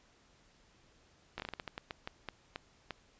slowing click train, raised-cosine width 0.3 ms, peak -23 dBFS, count 14, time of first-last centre 1.38-2.907 s, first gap 18 ms, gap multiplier 1.28, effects pink hiss -66 dBFS RMS until 3.19 s + resampled to 16000 Hz

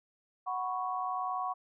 sine chord, F# suspended fourth, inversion none, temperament equal, 740 / 987.8 / 1108.7 Hz, F#5 / B5 / C#6, 0 / 0 / 0 cents, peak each -35 / -39 / -35 dBFS, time 0.46-1.54 s, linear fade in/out 20 ms, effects none

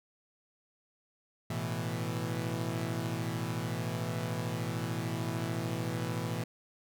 sawtooth chord, A suspended second, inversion none, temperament equal, 110 / 123.47 / 164.81 Hz, A2 / B2 / E3, 0 / 0 / 0 cents, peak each -33 dBFS, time 1.5-6.44 s, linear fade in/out 5 ms, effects none

